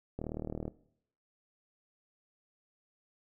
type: click train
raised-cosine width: 2 ms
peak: -24 dBFS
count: 20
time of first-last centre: 0.19-0.68 s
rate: 38.8 Hz
effects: noise-tail reverb RT60 0.7 s tail -19 dB re dry